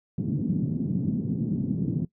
pink band-pass noise, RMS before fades -27 dBFS, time 0.18-2.05 s, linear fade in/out 2 ms, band 140 to 250 Hz, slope 24 dB/octave, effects noise-tail reverb RT60 0.1 s tail -19 dB re dry

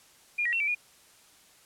sine tone with pitch steps, 2418 / 1904 / 2715 / 2315 / 2440 Hz, D7 / A#6 / F7 / D7 / D#7, +50 / +36 / -50 / -25 / -34 cents, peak -25 dBFS, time 0.38-0.75 s, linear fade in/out 10 ms, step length 74 ms, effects white hiss -58 dBFS RMS until 1.65 s + low-pass 11000 Hz 12 dB/octave

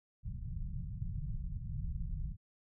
pink low-pass noise, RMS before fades -39 dBFS, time 0.23-2.37 s, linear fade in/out 50 ms, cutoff 170 Hz, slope 48 dB/octave, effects none

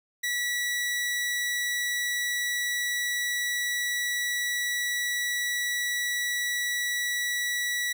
sawtooth tone, 1944 Hz, B6, 28 cents flat, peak -23 dBFS, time 0.23-7.93 s, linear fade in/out 10 ms, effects none

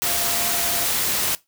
sine tone in noise, 692 Hz, F5, 16 cents flat, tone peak -33 dBFS, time 0.06-0.86 s, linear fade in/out 0 ms, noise white, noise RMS -22 dBFS, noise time 0.02-1.35 s, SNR -14 dB, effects noise-tail reverb RT60 0.2 s tail -20 dB re dry

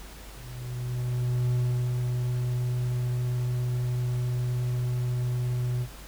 triangle tone with ADSR envelope, 123.47 Hz, B2, in tune, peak -20 dBFS, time 0.33-5.88 s, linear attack 1200 ms, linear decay 380 ms, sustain -3 dB, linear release 64 ms, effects added 50 Hz sine -44 dBFS peak until 6.07 s + pink hiss -47 dBFS RMS until 6.07 s

